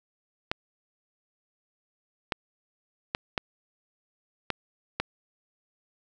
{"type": "clicks", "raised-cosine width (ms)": 0.3, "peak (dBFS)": -10, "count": 6, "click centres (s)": [0.515, 2.322, 3.149, 3.378, 4.503, 5], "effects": []}